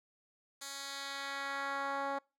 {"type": "tone with band-pass filter sweep", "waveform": "10% pulse", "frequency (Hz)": 277.2, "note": "C#4", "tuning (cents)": 0, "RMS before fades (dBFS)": -39, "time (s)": [0.61, 2.19], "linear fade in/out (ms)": 10, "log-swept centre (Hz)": [7000, 720], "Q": 0.98, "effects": ["noise-tail reverb RT60 0.3 s tail -26 dB re dry"]}